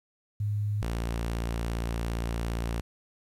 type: tone pair in turn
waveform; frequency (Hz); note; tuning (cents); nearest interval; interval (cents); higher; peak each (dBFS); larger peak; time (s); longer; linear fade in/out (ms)
sine / sawtooth; 103.83 / 57.42; G#2 / A#1; 0 / -25; minor seventh; 1025; first; -26 / -25; second; 0.4-0.82 / 0.82-2.81; second; 5
effects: resampled to 32000 Hz + 10-bit